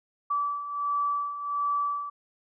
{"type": "beating tone pair", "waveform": "sine", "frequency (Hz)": [1154, 1155.4], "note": ["D6", "D6"], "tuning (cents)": [-31, -29], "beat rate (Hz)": 1.4, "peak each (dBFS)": [-33, -27], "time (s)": [0.3, 2.1], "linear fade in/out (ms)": 10, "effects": []}